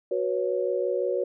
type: chord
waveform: sine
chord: F# suspended fourth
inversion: none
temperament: equal with one note detuned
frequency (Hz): 370 / 488.5 / 554.4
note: F#4 / B4 / C#5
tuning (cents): 0 / -19 / 0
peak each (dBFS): -28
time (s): 0.11-1.24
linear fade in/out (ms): 5
effects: none